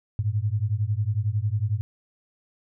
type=beating tone pair; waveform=sine; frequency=100 / 111 Hz; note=G2 / A2; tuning=+35 / +16 cents; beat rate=11 Hz; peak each=-25 dBFS; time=0.19-1.81 s; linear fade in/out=0 ms; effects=none